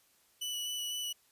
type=tone with vibrato; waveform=sawtooth; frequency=2960 Hz; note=F#7; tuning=in tune; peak=-32 dBFS; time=0.41-1.13 s; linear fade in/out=10 ms; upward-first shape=square; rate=4 Hz; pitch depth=10 cents each way; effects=white hiss -68 dBFS RMS until 1.31 s + resampled to 32000 Hz